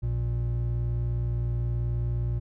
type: tone pair together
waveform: triangle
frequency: 59.05 / 118.1 Hz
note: A#1 / A#2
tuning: +23 / +23 cents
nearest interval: octave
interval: 1200 cents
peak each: -27 / -25 dBFS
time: 0.02-2.4 s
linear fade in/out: 20 ms
effects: none